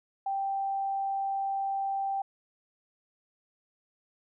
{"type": "tone", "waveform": "sine", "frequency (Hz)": 784, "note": "G5", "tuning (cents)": 0, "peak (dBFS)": -28, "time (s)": [0.26, 2.22], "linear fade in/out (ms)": 5, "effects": []}